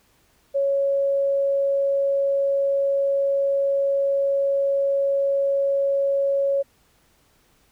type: tone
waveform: sine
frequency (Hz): 554.4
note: C#5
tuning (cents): 0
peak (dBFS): -18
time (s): 0.54-6.63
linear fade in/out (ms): 20
effects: pink hiss -61 dBFS RMS until 7.71 s